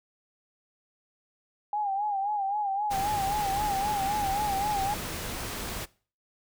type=tone with vibrato; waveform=sine; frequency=810 Hz; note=G#5; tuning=43 cents flat; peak=-26 dBFS; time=1.73-4.94 s; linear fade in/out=2 ms; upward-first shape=sine; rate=3.8 Hz; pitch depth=79 cents each way
type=noise; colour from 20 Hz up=pink; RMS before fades=-35 dBFS; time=2.9-5.86 s; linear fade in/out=20 ms
effects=noise-tail reverb RT60 0.4 s tail -21 dB re dry